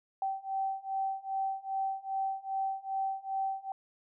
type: beating tone pair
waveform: sine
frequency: 773 / 775.5 Hz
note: G5 / G5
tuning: -24 / -19 cents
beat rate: 2.5 Hz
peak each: -35 / -34 dBFS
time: 0.22-3.72 s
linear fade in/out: 2 ms
effects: none